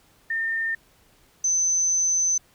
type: tone pair in turn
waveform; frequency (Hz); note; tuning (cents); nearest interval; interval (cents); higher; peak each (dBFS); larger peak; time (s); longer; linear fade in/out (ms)
sine; 1812 / 6118; A#6 / G8; -50 / -43; octave + major sixth; 2107; second; -23 / -19; second; 0.3-0.75 / 1.44-2.38; second; 5
effects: pink hiss -59 dBFS RMS until 2.54 s